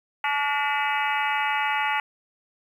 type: harmonic tone with a mistuned harmonic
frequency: 286.8 Hz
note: D4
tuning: 41 cents flat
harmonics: 3 / 4 / 5 / 6 / 7 / 8 / 9 / 10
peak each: -26 / -32 / -30 / -34 / -29 / -33 / -33 / -36 dBFS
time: 0.24-2 s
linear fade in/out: 2 ms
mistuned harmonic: 6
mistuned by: +85 cents
effects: 9-bit